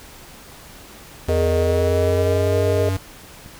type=tone with pitch glide; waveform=square; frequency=84.2 to 95.06 Hz; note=E2 to F#2; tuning=+37 to +47 cents; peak=-20 dBFS; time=1.28-2.97 s; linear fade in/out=5 ms; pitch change=+210 cents; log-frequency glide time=1.57-2.61 s
type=chord; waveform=sine; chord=Ab suspended second; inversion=none; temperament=equal; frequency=415.3 / 466.2 / 622.3 Hz; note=Ab4 / Bb4 / Eb5; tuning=0 / 0 / 0 cents; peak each=-22 dBFS; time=1.29-2.89 s; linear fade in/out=2 ms
type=click train; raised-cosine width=5 ms; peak=-27 dBFS; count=4; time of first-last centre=1.42-3.461 s; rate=1.47 Hz
effects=pink hiss -42 dBFS RMS until 3.59 s